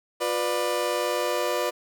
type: chord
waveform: 30% pulse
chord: B diminished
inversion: second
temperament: just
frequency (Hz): 355.6 / 493.9 / 592.7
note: F4 / B4 / D5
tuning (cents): +31 / 0 / +16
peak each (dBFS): -28 / -25 / -25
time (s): 0.2-1.71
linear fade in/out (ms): 20
effects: none